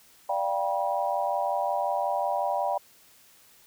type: chord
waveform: sine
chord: G dominant seventh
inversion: second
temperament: equal with one note detuned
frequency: 587.3 / 698.5 / 784 / 965.8 Hz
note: D5 / F5 / G5 / B5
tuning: 0 / 0 / 0 / -39 cents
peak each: -30 / -31 / -29 / -31 dBFS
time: 0.29-2.78 s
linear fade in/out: 5 ms
effects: white hiss -57 dBFS RMS until 3.66 s